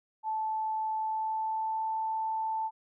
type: tone with pitch glide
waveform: sine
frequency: 874 to 883.1 Hz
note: A5 to A5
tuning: -12 to +6 cents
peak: -29 dBFS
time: 0.23-2.71 s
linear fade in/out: 50 ms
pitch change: +18 cents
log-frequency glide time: 0.94-1.87 s
effects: none